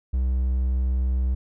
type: tone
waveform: triangle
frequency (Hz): 63.7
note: C2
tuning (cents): -46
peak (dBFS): -18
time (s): 0.13-1.35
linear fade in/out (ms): 10
effects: none